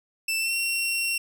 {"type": "tone with pitch glide", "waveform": "sawtooth", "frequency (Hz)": [2659, 2731], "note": ["E7", "F7"], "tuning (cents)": [14, -39], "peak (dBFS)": -21, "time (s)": [0.28, 1.18], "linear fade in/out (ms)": 5, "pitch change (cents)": 47, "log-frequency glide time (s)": [0.39, 0.54], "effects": []}